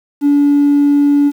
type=tone; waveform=triangle; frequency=287.1 Hz; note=D4; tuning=39 cents flat; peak=-4 dBFS; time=0.21-1.32 s; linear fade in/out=50 ms; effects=tanh soft clip ceiling -4 dBFS + 7-bit